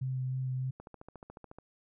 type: tone with vibrato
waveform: sine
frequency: 129.7 Hz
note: C3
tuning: 15 cents flat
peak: -31 dBFS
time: 0.01-0.71 s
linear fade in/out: 10 ms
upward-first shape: sine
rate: 3.3 Hz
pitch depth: 13 cents each way
type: click train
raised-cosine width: 1 ms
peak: -33 dBFS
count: 12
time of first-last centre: 0.8-1.586 s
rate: 14 Hz
effects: none